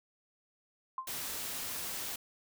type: tone with exponential decay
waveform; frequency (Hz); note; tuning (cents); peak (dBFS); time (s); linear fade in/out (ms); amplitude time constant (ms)
sine; 1046.5; C6; 0; -31; 0.98-1.12; 2; 30
type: noise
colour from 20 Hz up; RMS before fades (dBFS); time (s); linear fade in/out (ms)
white; -39; 1.07-2.16; 5
effects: none